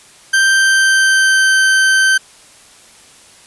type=tone with pitch glide; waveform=40% pulse; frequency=1568 to 1549.1 Hz; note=G6 to G6; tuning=0 to -21 cents; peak=-8 dBFS; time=0.33-2.18 s; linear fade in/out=10 ms; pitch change=-21 cents; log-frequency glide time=0.48-1.55 s; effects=white hiss -43 dBFS RMS until 3.46 s + resampled to 24000 Hz